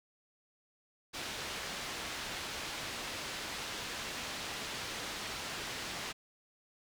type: low-pass noise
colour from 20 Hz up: white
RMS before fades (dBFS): -41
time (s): 1.13-6.13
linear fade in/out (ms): 20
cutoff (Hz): 4400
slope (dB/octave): 12
effects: none